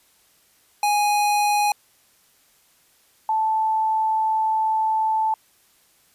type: tone pair in turn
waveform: square / sine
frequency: 829 / 877.2 Hz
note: G#5 / A5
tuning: -3 / -6 cents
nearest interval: minor second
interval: 97 cents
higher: second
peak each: -18 dBFS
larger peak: neither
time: 0.83-1.72 / 3.29-5.34 s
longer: second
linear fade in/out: 2 ms
effects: white hiss -59 dBFS RMS until 6.14 s + resampled to 32000 Hz